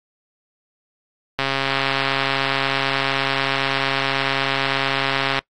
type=click train; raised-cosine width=0.3 ms; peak=-4 dBFS; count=545; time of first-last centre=1.39-5.39 s; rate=136 Hz; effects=noise-tail reverb RT60 0.1 s tail -24 dB re dry + AAC 32 kbps